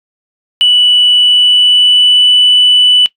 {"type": "tone with pitch glide", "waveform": "sine", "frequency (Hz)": [2960, 2979], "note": ["F#7", "F#7"], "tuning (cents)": [0, 11], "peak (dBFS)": -3, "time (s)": [0.61, 3.06], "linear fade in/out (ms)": 0, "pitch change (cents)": 11, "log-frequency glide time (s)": [1.14, 2.34], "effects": ["noise-tail reverb RT60 0.1 s tail -19 dB re dry", "tanh soft clip ceiling 0 dBFS"]}